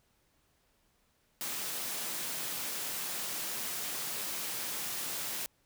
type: high-pass noise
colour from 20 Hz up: white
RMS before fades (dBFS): -37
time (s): 1.41-5.46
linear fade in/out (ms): 0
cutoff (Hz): 120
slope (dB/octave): 24
effects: pink hiss -72 dBFS RMS until 5.65 s